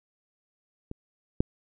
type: clicks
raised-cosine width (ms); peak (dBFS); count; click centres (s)
3; -23 / -9; 2; 0.914 / 1.405
effects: none